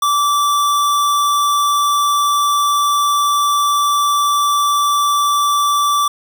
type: tone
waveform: square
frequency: 1163 Hz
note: D6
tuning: 17 cents flat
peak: -13 dBFS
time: 0.02-6.08 s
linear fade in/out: 5 ms
effects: 9-bit